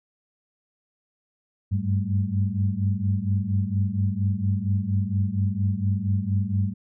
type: tone cluster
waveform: sine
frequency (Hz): 96.7 / 101 / 193.2 / 215.5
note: G2 / G#2 / G3 / A3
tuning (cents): -23 / -48 / -25 / -36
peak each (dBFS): -26 / -24 / -29 / -33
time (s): 1.71-6.74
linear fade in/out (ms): 20
effects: none